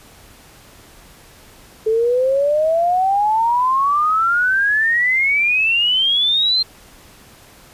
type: exponential sweep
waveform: sine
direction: up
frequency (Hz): 432.8 to 4186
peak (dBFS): -13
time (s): 1.86-6.63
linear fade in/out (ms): 10
effects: pink hiss -45 dBFS RMS until 7.73 s + resampled to 32000 Hz